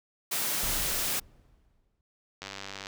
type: high-pass noise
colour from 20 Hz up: white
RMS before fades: -30 dBFS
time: 0.31-1.2 s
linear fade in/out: 10 ms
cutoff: 110 Hz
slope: 48 dB/octave
type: noise with exponential decay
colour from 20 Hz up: brown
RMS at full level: -35 dBFS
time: 0.63-2.01 s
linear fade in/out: 1 ms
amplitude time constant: 300 ms
type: click train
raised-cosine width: 0.2 ms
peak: -21 dBFS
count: 45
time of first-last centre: 2.42-2.869 s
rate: 98 Hz
effects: none